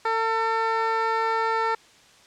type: tone with band-pass filter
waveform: 15% pulse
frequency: 449.6 Hz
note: A4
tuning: 37 cents sharp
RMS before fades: -24 dBFS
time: 0.05-1.75 s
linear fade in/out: 5 ms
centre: 1000 Hz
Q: 0.73
effects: white hiss -53 dBFS RMS until 2.26 s + low-pass 6000 Hz 12 dB/octave